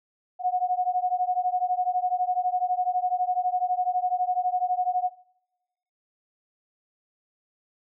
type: beating tone pair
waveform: sine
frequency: 723 / 735 Hz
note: F#5 / F#5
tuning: -40 / -12 cents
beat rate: 12 Hz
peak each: -25 dBFS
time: 0.39-5.11 s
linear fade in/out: 50 ms
effects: noise-tail reverb RT60 0.9 s tail -21 dB re dry